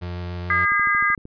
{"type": "tone with vibrato", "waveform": "35% pulse", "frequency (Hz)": 88.2, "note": "F2", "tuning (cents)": 18, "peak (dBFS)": -26, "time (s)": [0.01, 0.66], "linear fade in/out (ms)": 20, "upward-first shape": "triangle", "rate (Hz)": 7, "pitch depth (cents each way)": 10}
{"type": "harmonic tone", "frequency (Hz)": 406.5, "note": "G#4", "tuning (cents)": -37, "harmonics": [3, 4, 5], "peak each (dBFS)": [-21, -21, -21], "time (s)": [0.5, 1.15], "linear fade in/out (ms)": 2}
{"type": "click train", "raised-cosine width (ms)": 3, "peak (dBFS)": -26, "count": 8, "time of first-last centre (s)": [0.72, 1.254], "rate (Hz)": 13.1}
{"effects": ["resampled to 11025 Hz"]}